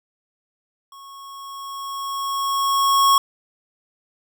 square tone with level ramp, 1100 Hz, C#6, 14 cents flat, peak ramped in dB -41 to -12 dBFS, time 0.92-3.18 s, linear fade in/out 2 ms, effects none

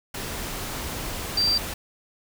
sine tone in noise, 4699 Hz, D8, in tune, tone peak -19 dBFS, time 1.37-1.58 s, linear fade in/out 5 ms, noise pink, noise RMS -32 dBFS, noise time 0.14-1.74 s, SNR +10 dB, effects none

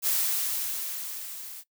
blue noise with level ramp, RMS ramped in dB -24 to -42 dBFS, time 0.02-1.64 s, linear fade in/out 50 ms, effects noise-tail reverb RT60 0.1 s tail -19 dB re dry

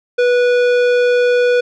sine tone with tanh clipping, 490 Hz, B4, 14 cents flat, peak -12 dBFS, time 0.18-1.61 s, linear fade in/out 10 ms, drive 15 dB, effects none

